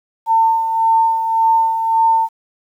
sine tone with tremolo, 901 Hz, A5, 41 cents sharp, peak -9 dBFS, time 0.26-2.29 s, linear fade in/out 50 ms, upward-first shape sine, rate 1.8 Hz, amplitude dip 55%, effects 8-bit

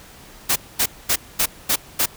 white noise bursts, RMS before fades -18 dBFS, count 6, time 0.49-2.06 s, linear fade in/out 10 ms, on 70 ms, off 230 ms, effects pink hiss -44 dBFS RMS until 2.16 s

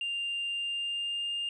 sine tone with pitch glide, 2794 to 2812 Hz, F7 to F7, 0 to +11 cents, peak -29 dBFS, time 0.01-1.49 s, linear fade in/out 2 ms, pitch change +11 cents, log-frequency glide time 0.48-1.33 s, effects tanh soft clip ceiling -28 dBFS

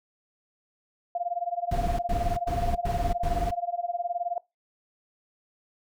sine tone with tremolo, 698 Hz, F5, 1 cent flat, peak -24 dBFS, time 1.15-4.38 s, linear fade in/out 2 ms, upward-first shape sine, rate 19 Hz, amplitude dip 90%
brown noise bursts, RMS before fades -28 dBFS, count 5, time 1.71-3.51 s, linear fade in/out 5 ms, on 280 ms, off 100 ms
effects noise-tail reverb RT60 0.2 s tail -22 dB re dry

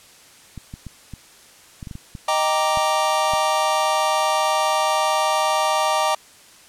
clicks, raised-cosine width 5 ms, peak -21 dBFS, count 11, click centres 0.577 / 0.739 / 0.867 / 1.137 / 1.828 / 1.872 / 1.912 / 1.954 / 2.152 / 2.773 / 3.336 s
square chord, Eb major seventh, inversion none, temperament equal, 622.3 / 784 / 932.3 / 1174.7 Hz, Eb5 / G5 / Bb5 / D6, 0 / 0 / 0 / 0 cents, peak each -24 dBFS, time 2.28-6.15 s, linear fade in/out 5 ms
effects white hiss -48 dBFS RMS until 6.68 s + low-pass 10000 Hz 12 dB/octave

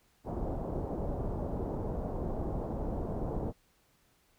pink low-pass noise, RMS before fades -35 dBFS, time 0.24-3.53 s, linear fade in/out 50 ms, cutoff 780 Hz, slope 24 dB/octave, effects pink hiss -69 dBFS RMS until 4.38 s

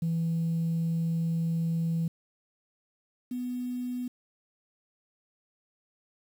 sine tone pair in turn, 165.3 / 247.7 Hz, E3 / B3, +5 / +5 cents, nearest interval perfect fifth, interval 700 cents, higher second, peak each -24 / -30 dBFS, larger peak first, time 0.02-2.08 / 3.31-4.08 s, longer first, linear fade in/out 5 ms, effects tanh soft clip ceiling -23 dBFS + 9-bit

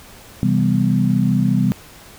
sine chord, C major seventh, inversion none, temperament equal, 130.81 / 164.81 / 196 / 246.9 Hz, C3 / E3 / G3 / B3, 0 / 0 / 0 / 0 cents, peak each -19 / -21 / -17 / -20 dBFS, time 0.43-1.72 s, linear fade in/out 0 ms, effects pink hiss -42 dBFS RMS until 2.18 s

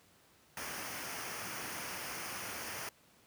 pink noise with comb filter, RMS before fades -42 dBFS, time 0.57-2.89 s, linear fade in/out 2 ms, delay 0.26 ms, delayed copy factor -0.6, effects pink hiss -65 dBFS RMS until 3.26 s + high-pass 100 Hz 12 dB/octave

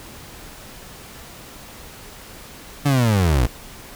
30% pulse linear sweep, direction down, 146.83 to 53.8 Hz, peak -12 dBFS, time 2.85-3.47 s, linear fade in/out 10 ms, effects pink hiss -40 dBFS RMS until 3.95 s

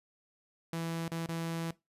sawtooth tone with dropouts, 165.6 Hz, E3, 8 cents sharp, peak -30 dBFS, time 0.73-1.71 s, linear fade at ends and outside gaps 2 ms, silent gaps 1.081-1.117 / 1.261-1.288 s, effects noise-tail reverb RT60 0.2 s tail -19 dB re dry + resampled to 32000 Hz

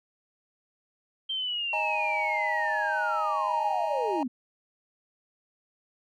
sine linear sweep, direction down, 3158 to 230.8 Hz, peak -28 dBFS, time 1.29-4.28 s, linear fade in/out 10 ms
triangle chord, D# suspended fourth, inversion none, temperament equal, 622.3 / 830.6 / 932.3 Hz, D#5 / G#5 / A#5, 0 / 0 / 0 cents, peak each -32 / -29 / -30 dBFS, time 1.73-4.23 s, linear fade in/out 2 ms
effects none

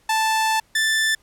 sawtooth tone pair in turn, 880 / 1763.9 Hz, A5 / A6, 0 / +4 cents, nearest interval octave, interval 1204 cents, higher second, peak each -14 dBFS, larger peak neither, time 0.09-0.6 / 0.75-1.15 s, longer first, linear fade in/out 5 ms, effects pink hiss -59 dBFS RMS until 1.22 s + low-pass 12000 Hz 12 dB/octave

